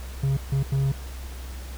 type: tone bursts at uneven times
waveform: triangle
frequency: 136.5 Hz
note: C#3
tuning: 26 cents flat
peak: -18 dBFS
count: 3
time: 0.23-0.37 / 0.52-0.63 / 0.72-0.92 s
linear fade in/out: 5 ms
effects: added 64 Hz sine -34 dBFS peak until 1.77 s + pink hiss -44 dBFS RMS until 1.77 s